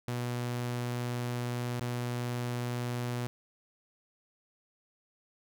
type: tone with dropouts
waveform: sawtooth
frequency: 121.7 Hz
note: B2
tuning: 25 cents flat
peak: -28 dBFS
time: 0.08-3.27 s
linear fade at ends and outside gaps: 0 ms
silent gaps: 1.796-1.81 s
effects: none